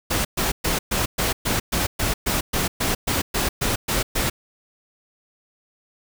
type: noise bursts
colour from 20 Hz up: pink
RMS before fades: -22 dBFS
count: 16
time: 0.1-4.3 s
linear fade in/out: 10 ms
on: 150 ms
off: 120 ms
effects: none